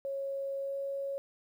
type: tone with pitch glide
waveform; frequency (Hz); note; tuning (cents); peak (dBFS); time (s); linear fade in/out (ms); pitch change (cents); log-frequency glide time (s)
sine; 549 to 552.5; C#5 to C#5; -17 to -6; -33; 0.05-1.18; 0; +11; 0.59-0.77
effects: 11-bit